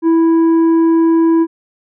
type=tone with tanh clipping; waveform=triangle; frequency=328.9 Hz; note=E4; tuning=4 cents flat; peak=-9 dBFS; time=0.02-1.47 s; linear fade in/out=50 ms; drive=10 dB; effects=none